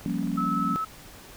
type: click train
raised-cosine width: 0.5 ms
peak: -32 dBFS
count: 11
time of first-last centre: 0.01-0.449 s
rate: 22.8 Hz
type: chord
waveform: sine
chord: G half-diminished seventh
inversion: third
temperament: equal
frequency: 174.61 / 196 / 233.1 / 277.2 Hz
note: F3 / G3 / Bb3 / Db4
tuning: 0 / 0 / 0 / 0 cents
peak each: -31 dBFS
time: 0.06-0.76 s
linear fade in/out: 0 ms
type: tone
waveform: sine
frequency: 1300 Hz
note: E6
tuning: 24 cents flat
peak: -26 dBFS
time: 0.37-0.85 s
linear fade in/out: 10 ms
effects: pink hiss -47 dBFS RMS until 1.36 s